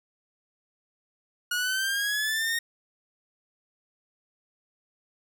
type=linear sweep; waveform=sawtooth; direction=up; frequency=1439 to 1859 Hz; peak=-22 dBFS; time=1.51-2.59 s; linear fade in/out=5 ms; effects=none